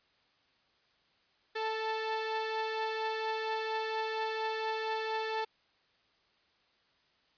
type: tone pair together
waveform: sawtooth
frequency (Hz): 441.4 / 878.5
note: A4 / A5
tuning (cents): +5 / -3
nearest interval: octave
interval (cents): 1192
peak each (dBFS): -31 / -32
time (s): 1.55-5.45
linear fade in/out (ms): 10
effects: white hiss -70 dBFS RMS until 7.37 s + resampled to 11025 Hz